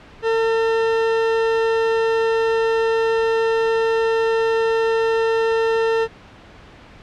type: tone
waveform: 40% pulse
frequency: 451.7 Hz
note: A4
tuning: 45 cents sharp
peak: -15 dBFS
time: 0.22-6.08 s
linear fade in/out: 50 ms
effects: pink hiss -43 dBFS RMS until 7.02 s + low-pass 3000 Hz 12 dB/octave